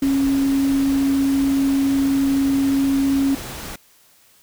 sine tone in noise, 273.8 Hz, C#4, 21 cents flat, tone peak -15 dBFS, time 0.02-3.35 s, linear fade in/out 5 ms, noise pink, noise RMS -32 dBFS, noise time 0.02-3.76 s, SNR +14 dB, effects white hiss -54 dBFS RMS until 4.42 s

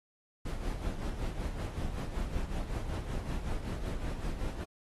brown noise with tremolo, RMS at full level -33 dBFS, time 0.45-4.64 s, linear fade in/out 5 ms, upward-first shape sine, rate 5.3 Hz, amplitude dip 55%, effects AAC 32 kbps

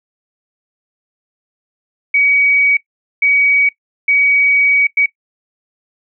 sine tone bursts at uneven times, 2262 Hz, C#7, 34 cents sharp, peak -9 dBFS, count 4, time 2.14-2.77 / 3.22-3.69 / 4.08-4.87 / 4.97-5.06 s, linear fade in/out 5 ms, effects noise-tail reverb RT60 0.1 s tail -17 dB re dry

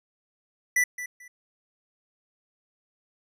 square tone with echo, 1975.5 Hz, B6, in tune, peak -20 dBFS, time 0.76-0.84 s, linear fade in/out 5 ms, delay 220 ms, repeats 2, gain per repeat -13 dB, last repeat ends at 1.28 s, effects resampled to 32000 Hz

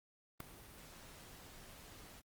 pink noise with ADSR envelope, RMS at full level -40 dBFS, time 0.4-2.22 s, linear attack 4 ms, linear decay 4 ms, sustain -16 dB, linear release 37 ms, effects Opus 32 kbps

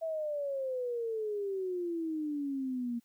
sine exponential sweep, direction down, 659.3 to 233.1 Hz, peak -32 dBFS, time 0.01-3 s, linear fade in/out 20 ms, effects white hiss -73 dBFS RMS until 3.04 s

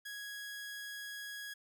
sawtooth tone, 1661.2 Hz, G#6, in tune, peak -39 dBFS, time 0.05-1.54 s, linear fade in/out 10 ms, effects none

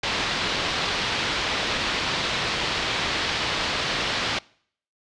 white low-pass noise, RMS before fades -26 dBFS, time 0.03-4.39 s, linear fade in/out 5 ms, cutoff 4300 Hz, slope 24 dB/octave, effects noise-tail reverb RT60 0.6 s tail -24 dB re dry + resampled to 22050 Hz

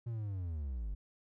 triangle linear sweep, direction down, 120 to 45.99 Hz, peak -34 dBFS, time 0.06-0.95 s, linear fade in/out 10 ms, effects none

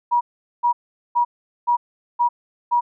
sine tone bursts, 960 Hz, B5, 49 cents flat, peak -14 dBFS, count 6, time 0.11-2.81 s, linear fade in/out 20 ms, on 100 ms, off 420 ms, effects none

